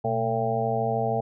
harmonic tone with a mistuned harmonic, 112.9 Hz, A2, 45 cents sharp, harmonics 1 / 2 / 4 / 5 / 6 / 7, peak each -30 / -33 / -29 / -33 / -28 / -29 dBFS, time 0.04-1.21 s, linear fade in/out 10 ms, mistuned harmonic 1, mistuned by +140 cents, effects none

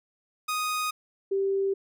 sawtooth / sine tone pair in turn, 1244.5 / 391 Hz, D#6 / G4, 0 / -4 cents, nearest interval octave + minor sixth, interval 2004 cents, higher first, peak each -23 dBFS, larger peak neither, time 0.48-0.91 / 1.31-1.74 s, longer neither, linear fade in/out 10 ms, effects none

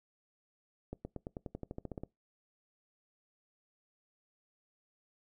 accelerating click train, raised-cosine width 2 ms, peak -27 dBFS, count 14, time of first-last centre 0.93-2.035 s, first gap 120 ms, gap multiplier 0.94, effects noise-tail reverb RT60 0.2 s tail -23 dB re dry

